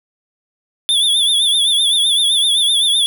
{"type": "tone with vibrato", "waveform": "square", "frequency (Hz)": 3479, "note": "A7", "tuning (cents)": -20, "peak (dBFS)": -12, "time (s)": [0.89, 3.06], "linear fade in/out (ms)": 0, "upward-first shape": "triangle", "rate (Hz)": 7.8, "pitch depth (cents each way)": 99, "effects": []}